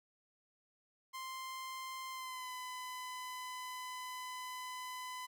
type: tone with pitch glide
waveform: sawtooth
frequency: 1046.5 to 1007.9 Hz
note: C6 to B5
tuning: 0 to +35 cents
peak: -39 dBFS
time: 1.13-5.27 s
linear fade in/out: 20 ms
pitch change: -65 cents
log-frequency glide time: 2.11-2.51 s
effects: none